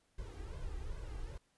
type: noise with flanger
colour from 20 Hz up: brown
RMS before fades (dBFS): -43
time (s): 0.18-1.38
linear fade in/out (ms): 5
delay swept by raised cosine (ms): 1.9 to 2.56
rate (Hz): 2.5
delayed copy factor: +0.75
effects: pink hiss -75 dBFS RMS until 1.57 s + resampled to 24000 Hz